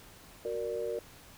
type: chord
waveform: sine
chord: Gb augmented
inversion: none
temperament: equal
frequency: 370 / 466.2 / 587.3 Hz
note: Gb4 / Bb4 / D5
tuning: 0 / 0 / 0 cents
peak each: -39 / -34 / -38 dBFS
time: 0.45-0.99 s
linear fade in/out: 2 ms
effects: pink hiss -54 dBFS RMS until 1.37 s